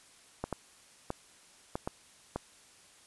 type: clicks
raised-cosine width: 1 ms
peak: -19 dBFS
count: 6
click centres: 0.44 / 0.527 / 1.104 / 1.755 / 1.875 / 2.36 s
effects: white hiss -59 dBFS RMS until 3.06 s + resampled to 24000 Hz